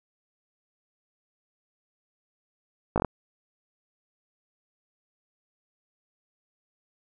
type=slowing click train; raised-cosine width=1 ms; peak=-10 dBFS; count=5; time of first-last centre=2.96-3.047 s; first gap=18 ms; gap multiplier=1.13; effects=none